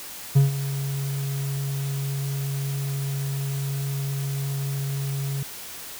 triangle tone with ADSR envelope, 138.1 Hz, C#3, 6 cents flat, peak -9 dBFS, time 0.35-5.43 s, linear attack 16 ms, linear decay 140 ms, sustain -14 dB, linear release 3 ms, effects white hiss -38 dBFS RMS until 5.99 s

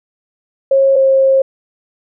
sine tone pair in turn, 542 / 535.8 Hz, C#5 / C5, -39 / +41 cents, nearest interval unison, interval 20 cents, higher first, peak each -7 / -7 dBFS, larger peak neither, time 0.71-0.96 / 0.96-1.42 s, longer second, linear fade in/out 5 ms, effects none

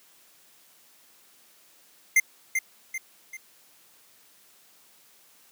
square tone with echo, 2093 Hz, C7, in tune, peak -16 dBFS, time 2.16-2.2 s, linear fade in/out 5 ms, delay 390 ms, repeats 3, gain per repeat -7 dB, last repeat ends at 3.37 s, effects white hiss -58 dBFS RMS until 5.51 s + high-pass 150 Hz 12 dB/octave

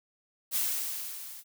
blue noise with level ramp, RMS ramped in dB -27 to -46 dBFS, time 0.51-1.44 s, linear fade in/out 50 ms, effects none

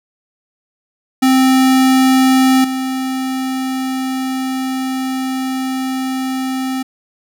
square tone with level steps, 261.6 Hz, C4, in tune, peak -9 / -18 dBFS, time 1.22-6.83 s, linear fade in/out 10 ms, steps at 2.64 s, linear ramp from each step 5 ms, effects none

